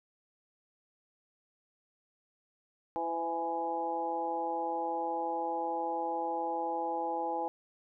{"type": "harmonic tone with a mistuned harmonic", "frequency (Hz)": 166.5, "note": "E3", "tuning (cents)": 18, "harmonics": [2, 3, 4, 5, 6], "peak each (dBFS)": [-40, -38, -41, -33, -46], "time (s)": [2.96, 7.48], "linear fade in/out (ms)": 0, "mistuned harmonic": 3, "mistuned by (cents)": 18, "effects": []}